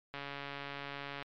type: click train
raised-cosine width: 0.3 ms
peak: -25 dBFS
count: 154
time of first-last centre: 0.14-1.225 s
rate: 141 Hz
effects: low-pass 4000 Hz 12 dB/octave + MP3 96 kbps